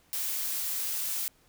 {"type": "noise", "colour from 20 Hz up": "blue", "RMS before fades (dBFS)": -32, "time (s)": [0.13, 1.28], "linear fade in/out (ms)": 0, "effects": ["pink hiss -64 dBFS RMS until 1.48 s"]}